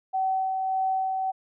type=tone with tremolo; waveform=sine; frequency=761 Hz; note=F#5; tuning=48 cents sharp; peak=-22 dBFS; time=0.13-1.32 s; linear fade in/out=20 ms; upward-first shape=sine; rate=1.7 Hz; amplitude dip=30%; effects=none